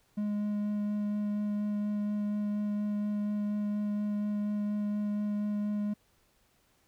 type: tone with vibrato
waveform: triangle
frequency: 207.7 Hz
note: G#3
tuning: in tune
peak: -27 dBFS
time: 0.17-5.94 s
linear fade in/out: 10 ms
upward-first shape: sine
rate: 4.2 Hz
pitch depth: 8 cents each way
effects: pink hiss -69 dBFS RMS until 6.87 s